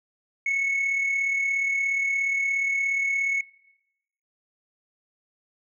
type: tone pair together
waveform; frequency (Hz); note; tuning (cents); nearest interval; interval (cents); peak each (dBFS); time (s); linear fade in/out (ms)
sine; 2200 / 2237; C#7 / C#7; -14 / +15; unison; 29; -20 / -30; 0.46-3.41; 5
effects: noise-tail reverb RT60 0.9 s tail -24 dB re dry + tanh soft clip ceiling -20 dBFS